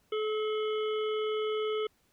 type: harmonic tone with a mistuned harmonic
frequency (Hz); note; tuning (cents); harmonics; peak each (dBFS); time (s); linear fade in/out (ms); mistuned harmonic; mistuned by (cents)
430.4; A4; -38; 1 / 3 / 5 / 7 / 8; -29 / -39 / -45 / -43 / -48; 0.12-1.87; 5; 8; -50
effects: pink hiss -70 dBFS RMS until 2.12 s